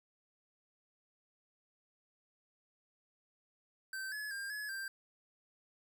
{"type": "tone with pitch steps", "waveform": "square", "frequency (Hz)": [1551, 1703, 1600, 1698, 1578], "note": ["G6", "G#6", "G6", "G#6", "G6"], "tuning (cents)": [-19, 43, 35, 38, 11], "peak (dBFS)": -40, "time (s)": [3.93, 4.88], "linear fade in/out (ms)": 2, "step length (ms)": 190, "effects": []}